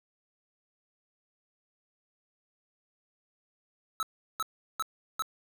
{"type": "tone bursts", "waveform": "square", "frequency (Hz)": 1303, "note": "E6", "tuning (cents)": -20, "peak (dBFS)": -29, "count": 4, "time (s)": [4, 5.222], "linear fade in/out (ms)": 0, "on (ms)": 28, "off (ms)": 370, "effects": []}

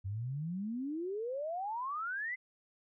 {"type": "exponential sweep", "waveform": "sine", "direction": "up", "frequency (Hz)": [92.5, 2076], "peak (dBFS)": -35, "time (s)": [0.04, 2.36], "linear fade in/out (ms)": 20, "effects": []}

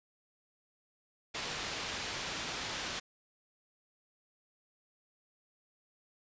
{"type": "low-pass noise", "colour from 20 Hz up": "white", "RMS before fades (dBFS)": -39, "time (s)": [1.34, 3], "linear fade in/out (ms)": 10, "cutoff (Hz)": 4700, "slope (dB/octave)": 12, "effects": ["resampled to 16000 Hz"]}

